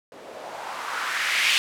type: noise with low-pass filter sweep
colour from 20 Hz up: violet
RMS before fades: -27 dBFS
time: 0.12-1.58 s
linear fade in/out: 0 ms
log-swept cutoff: 430 to 2800 Hz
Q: 2.4
effects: none